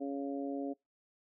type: harmonic tone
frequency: 139.4 Hz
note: C#3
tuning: 10 cents sharp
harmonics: 2 / 3 / 4 / 5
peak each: -36 / -43 / -43 / -46 dBFS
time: 0-0.74 s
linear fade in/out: 20 ms
effects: noise-tail reverb RT60 0.2 s tail -24 dB re dry